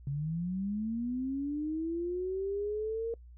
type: linear sweep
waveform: sine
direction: up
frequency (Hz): 135.5 to 464.6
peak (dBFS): -31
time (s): 0.07-3.14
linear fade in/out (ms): 2
effects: noise-tail reverb RT60 0.1 s tail -25 dB re dry + added 60 Hz sine -49 dBFS peak until 3.37 s